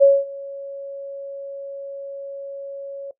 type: tone with ADSR envelope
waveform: sine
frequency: 555 Hz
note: C#5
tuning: 2 cents sharp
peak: -6 dBFS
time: 0-3.11 s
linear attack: 26 ms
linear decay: 220 ms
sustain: -23 dB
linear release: 3 ms
effects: noise-tail reverb RT60 0.1 s tail -18 dB re dry